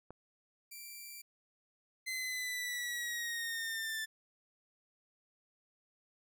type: click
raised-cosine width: 1 ms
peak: -34 dBFS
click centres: 0.106 s
type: tone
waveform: 5% pulse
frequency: 2349 Hz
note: D7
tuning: in tune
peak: -37 dBFS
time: 0.71-1.22 s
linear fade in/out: 10 ms
type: linear sweep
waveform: sawtooth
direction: down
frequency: 2059 to 1760 Hz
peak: -33 dBFS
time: 2.06-4.06 s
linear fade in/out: 20 ms
effects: none